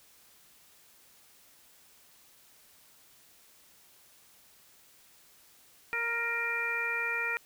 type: harmonic tone with a mistuned harmonic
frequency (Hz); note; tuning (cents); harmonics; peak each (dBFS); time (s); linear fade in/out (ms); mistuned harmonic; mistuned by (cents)
466.2; A#4; 0; 1 / 2 / 3 / 4 / 5; -42 / -42 / -35 / -34 / -33; 5.93-7.37; 0; 5; +39
effects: white hiss -60 dBFS RMS until 7.45 s